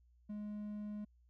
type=tone; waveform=triangle; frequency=209 Hz; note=G#3; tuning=11 cents sharp; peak=-39 dBFS; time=0.29-1.05 s; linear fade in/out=10 ms; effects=added 60 Hz sine -65 dBFS peak until 1.29 s